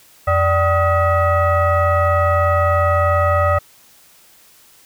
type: tone with frequency modulation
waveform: sine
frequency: 587.3 Hz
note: D5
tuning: in tune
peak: -12 dBFS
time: 0.27-3.59 s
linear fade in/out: 10 ms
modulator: 675 Hz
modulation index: 1.4
effects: white hiss -49 dBFS RMS until 4.85 s